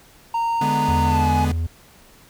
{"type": "tone with pitch glide", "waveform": "triangle", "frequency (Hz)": [924, 842.4], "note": ["A#5", "G#5"], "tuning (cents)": [-16, 24], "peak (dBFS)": -17, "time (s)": [0.34, 1.45], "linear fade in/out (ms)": 5, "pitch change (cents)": -160, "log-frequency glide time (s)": [1.04, 1.32]}
{"type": "chord", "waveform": "45% pulse", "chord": "G# diminished", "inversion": "second", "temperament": "equal", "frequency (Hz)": [146.83, 207.7, 246.9], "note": ["D3", "G#3", "B3"], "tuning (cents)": [0, 0, 0], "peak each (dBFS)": [-25, -28, -26], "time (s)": [0.61, 1.52], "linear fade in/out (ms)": 5}
{"type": "tone", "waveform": "triangle", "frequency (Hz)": 82.4, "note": "E2", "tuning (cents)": 0, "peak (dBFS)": -18, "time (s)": [0.88, 1.67], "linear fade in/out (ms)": 10}
{"effects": ["pink hiss -50 dBFS RMS until 2.29 s"]}